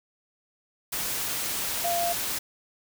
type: tone in noise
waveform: sine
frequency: 690 Hz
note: F5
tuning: 21 cents flat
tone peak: -25 dBFS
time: 1.84-2.13 s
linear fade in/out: 10 ms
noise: white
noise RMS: -30 dBFS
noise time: 0.92-2.39 s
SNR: +2 dB
effects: none